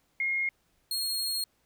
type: tone pair in turn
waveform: sine / sawtooth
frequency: 2144 / 4272 Hz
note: C7 / C8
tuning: +42 / +35 cents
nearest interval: octave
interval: 1193 cents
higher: second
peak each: -26 dBFS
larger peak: neither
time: 0.2-0.49 / 0.91-1.44 s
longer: second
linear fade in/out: 2 ms
effects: pink hiss -71 dBFS RMS until 1.65 s